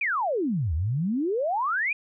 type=exponential two-way sweep; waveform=sine; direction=down then up; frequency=2513 to 73 to 2513 Hz; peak=-23 dBFS; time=0.01-1.93 s; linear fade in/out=5 ms; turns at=0.74 s; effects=none